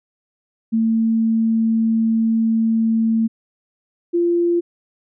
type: tone pair in turn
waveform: sine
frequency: 224.8 / 344.9 Hz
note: A3 / F4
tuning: +37 / -22 cents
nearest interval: perfect fifth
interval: 741 cents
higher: second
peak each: -14 dBFS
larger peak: neither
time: 0.72-3.28 / 4.13-4.61 s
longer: first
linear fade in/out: 20 ms
effects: none